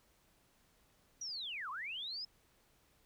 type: linear two-way sweep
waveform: sine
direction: down then up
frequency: 5920 to 987.8 to 5210 Hz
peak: -40 dBFS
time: 1.21-2.25 s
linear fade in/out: 5 ms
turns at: 1.7 s
effects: pink hiss -71 dBFS RMS until 3.05 s